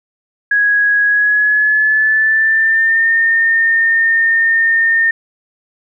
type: tone with pitch glide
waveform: sine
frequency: 1661.2 to 1822 Hz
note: G#6 to A#6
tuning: 0 to -40 cents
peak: -9 dBFS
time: 0.51-5.11 s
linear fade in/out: 5 ms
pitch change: +160 cents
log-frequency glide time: 1.05-3.09 s
effects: none